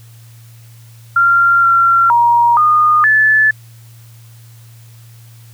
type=tone with pitch steps; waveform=sine; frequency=1384 / 1369 / 946 / 1224 / 1737 Hz; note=F6 / F6 / A#5 / D#6 / A6; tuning=-16 / -35 / +25 / -29 / -23 cents; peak=-7 dBFS; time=1.16-3.51 s; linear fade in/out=5 ms; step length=470 ms; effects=added 115 Hz sine -37 dBFS peak until 5.53 s + white hiss -48 dBFS RMS until 5.53 s